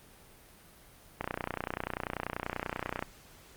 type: click train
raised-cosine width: 0.5 ms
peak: -17 dBFS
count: 56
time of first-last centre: 1.21-3.025 s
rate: 30.3 Hz
effects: pink hiss -56 dBFS RMS until 3.56 s + Opus 32 kbps